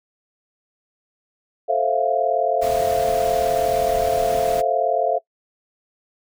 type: chord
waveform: sine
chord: F major seventh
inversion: first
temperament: equal with one note detuned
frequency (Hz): 440 / 527.2 / 659.3 / 698.5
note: A4 / C5 / E5 / F5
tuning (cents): 0 / +13 / 0 / 0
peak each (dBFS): -25 / -24 / -21 / -21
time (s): 1.68-5.19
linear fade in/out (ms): 20
type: noise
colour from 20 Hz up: pink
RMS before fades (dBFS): -32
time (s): 2.61-4.62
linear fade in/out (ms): 20
effects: noise-tail reverb RT60 0.1 s tail -22 dB re dry